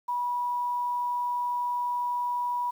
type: tone with quantisation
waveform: sine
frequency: 974 Hz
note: B5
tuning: 24 cents flat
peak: -26 dBFS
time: 0.08-2.71 s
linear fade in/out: 10 ms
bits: 9
effects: none